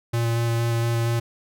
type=tone with vibrato; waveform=square; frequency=116.54 Hz; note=A#2; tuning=in tune; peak=-21 dBFS; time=0.13-1.2 s; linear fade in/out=10 ms; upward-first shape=square; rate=4.3 Hz; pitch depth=9 cents each way; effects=none